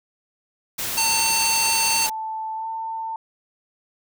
white noise, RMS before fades -27 dBFS, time 0.78-2.1 s, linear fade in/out 10 ms
harmonic tone, 902 Hz, A5, 43 cents sharp, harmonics 1 / 3 / 5 / 7 / 9 / 10, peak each -25 / -25 / -24 / -26 / -28 / -28 dBFS, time 0.97-2.07 s, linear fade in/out 10 ms
sine tone with pitch glide, 880 to 895.9 Hz, A5 to A5, 0 to +31 cents, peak -26 dBFS, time 2.06-3.16 s, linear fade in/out 2 ms, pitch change +31 cents, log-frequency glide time 2.55-2.68 s
effects none

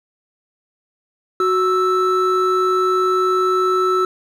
triangle tone pair together, 370 / 1318.5 Hz, F#4 / E6, 0 / 0 cents, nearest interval octave + minor seventh, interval 2200 cents, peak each -15 dBFS, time 1.4-4.05 s, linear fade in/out 2 ms, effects none

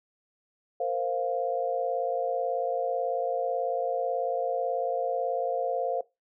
sine chord, Bb suspended second, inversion none, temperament just, 466.2 / 524.4 / 699.2 Hz, Bb4 / C5 / F5, 0 / +4 / +2 cents, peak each -32 / -30 / -30 dBFS, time 0.8-6.01 s, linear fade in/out 5 ms, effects noise-tail reverb RT60 0.2 s tail -19 dB re dry

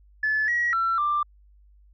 sine tone with pitch steps, 1730 / 1911 / 1350 / 1183 Hz, A6 / A#6 / E6 / D6, -30 / +43 / +41 / +12 cents, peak -20 dBFS, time 0.23-1.23 s, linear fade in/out 5 ms, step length 250 ms, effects tanh soft clip ceiling -16 dBFS + added 50 Hz sine -52 dBFS peak until 1.93 s

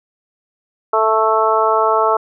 harmonic tone, 220 Hz, A3, in tune, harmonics 2 / 3 / 4 / 5 / 6, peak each -18 / -18 / -18 / -18 / -18 dBFS, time 0.93-2.17 s, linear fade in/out 5 ms, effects none

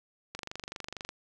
click train, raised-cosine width 0.2 ms, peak -21 dBFS, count 19, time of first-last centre 0.35-1.091 s, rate 24.3 Hz, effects none

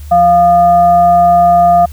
sine tone with frequency modulation, 697 Hz, F5, 4 cents flat, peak -4 dBFS, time 0.11-1.86 s, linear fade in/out 10 ms, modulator 524 Hz, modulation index 0.36, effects added 74 Hz sine -25 dBFS peak until 1.92 s + white hiss -42 dBFS RMS until 1.92 s

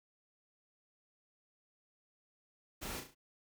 pink noise with echo, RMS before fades -43 dBFS, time 2.81-3.01 s, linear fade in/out 20 ms, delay 35 ms, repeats 4, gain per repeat -6 dB, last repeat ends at 3.15 s, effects none

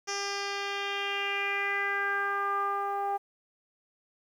10% pulse tone with low-pass filter sweep, 400 Hz, G4, 35 cents sharp, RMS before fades -31 dBFS, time 0.07-3.18 s, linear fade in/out 20 ms, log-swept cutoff 5800 to 840 Hz, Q 4, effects 10-bit

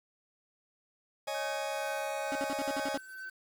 40% pulse chord, C# suspended second, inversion none, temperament just, 554.4 / 623.7 / 831.5 Hz, C#5 / D#5 / G#5, 0 / +4 / +2 cents, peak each -37 dBFS, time 1.27-2.97 s, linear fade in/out 10 ms
triangle tone with tremolo, 1533 Hz, G6, 39 cents flat, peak -37 dBFS, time 1.34-3.3 s, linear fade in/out 10 ms, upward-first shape triangle, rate 2.2 Hz, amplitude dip 70%
sawtooth tone bursts, 277.2 Hz, C#4, in tune, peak -30 dBFS, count 8, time 2.32-2.976 s, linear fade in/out 0 ms, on 33 ms, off 56 ms
effects low-pass 11000 Hz 12 dB/octave + 9-bit

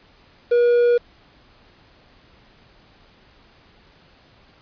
triangle tone with quantisation, 480 Hz, B4, 49 cents flat, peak -11 dBFS, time 0.51-0.98 s, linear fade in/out 10 ms, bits 6, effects pink hiss -53 dBFS RMS until 4.61 s + resampled to 11025 Hz

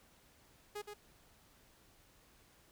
sawtooth tone with echo, 415.3 Hz, G#4, in tune, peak -37 dBFS, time 0.75-0.82 s, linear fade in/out 10 ms, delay 120 ms, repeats 1, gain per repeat -5 dB, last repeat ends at 0.94 s, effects pink hiss -66 dBFS RMS until 2.71 s

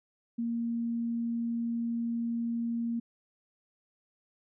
sine tone, 233.1 Hz, A#3, in tune, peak -29 dBFS, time 0.38-3 s, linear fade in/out 10 ms, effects none

